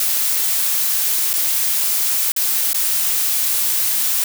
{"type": "noise with dropouts", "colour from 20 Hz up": "blue", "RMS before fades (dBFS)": -18, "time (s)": [0, 4.24], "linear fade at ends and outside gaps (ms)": 2, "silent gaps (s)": [[1.332, 1.337], [2.32, 2.363], [2.732, 2.744]], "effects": []}